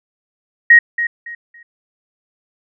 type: tone with echo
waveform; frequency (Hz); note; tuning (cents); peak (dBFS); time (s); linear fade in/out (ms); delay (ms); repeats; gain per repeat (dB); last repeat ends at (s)
sine; 1881; A#6; +15; -3; 0.7-0.79; 5; 280; 3; -12; 1.63
effects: none